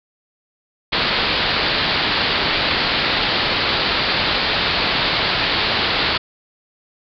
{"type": "low-pass noise", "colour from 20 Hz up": "white", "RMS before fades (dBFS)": -19, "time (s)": [0.92, 6.18], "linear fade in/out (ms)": 10, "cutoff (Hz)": 4700, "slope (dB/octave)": 96, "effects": []}